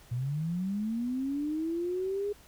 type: linear sweep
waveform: sine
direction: up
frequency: 116 to 415.1 Hz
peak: -29 dBFS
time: 0.11-2.33 s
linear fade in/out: 10 ms
effects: added 60 Hz sine -61 dBFS peak until 2.47 s + pink hiss -57 dBFS RMS until 2.47 s